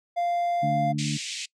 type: tone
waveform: triangle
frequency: 696 Hz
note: F5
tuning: 6 cents flat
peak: -21 dBFS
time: 0.16-0.93 s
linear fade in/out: 20 ms
type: harmonic tone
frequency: 73.42 Hz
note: D2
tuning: in tune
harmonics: 2 / 3 / 4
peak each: -27 / -31 / -33 dBFS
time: 0.62-1.18 s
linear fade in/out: 20 ms
type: band-pass noise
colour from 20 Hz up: pink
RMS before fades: -34 dBFS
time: 0.98-1.46 s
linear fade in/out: 10 ms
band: 2200 to 8200 Hz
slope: 48 dB/octave
effects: noise-tail reverb RT60 0.1 s tail -23 dB re dry